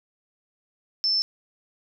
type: tone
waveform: sine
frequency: 5300 Hz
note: E8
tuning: 9 cents sharp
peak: -20 dBFS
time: 1.04-1.22 s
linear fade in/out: 0 ms
effects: none